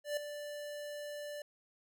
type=tone with ADSR envelope; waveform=square; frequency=587.3 Hz; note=D5; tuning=in tune; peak=-32 dBFS; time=0.04-1.42 s; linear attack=130 ms; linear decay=4 ms; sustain=-10 dB; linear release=3 ms; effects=none